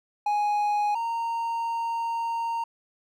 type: tone pair in turn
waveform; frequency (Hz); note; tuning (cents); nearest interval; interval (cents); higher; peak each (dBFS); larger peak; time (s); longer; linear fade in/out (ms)
triangle; 830.6 / 923.7; G#5 / A#5; 0 / -16; major second; 184; second; -20 / -24; first; 0.26-0.95 / 0.95-2.64; second; 5
effects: none